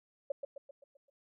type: tone with echo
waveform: sine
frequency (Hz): 559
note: C#5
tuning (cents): +14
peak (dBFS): -30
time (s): 0.3-0.32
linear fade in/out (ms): 5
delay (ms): 130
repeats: 6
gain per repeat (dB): -6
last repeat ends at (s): 1.1
effects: none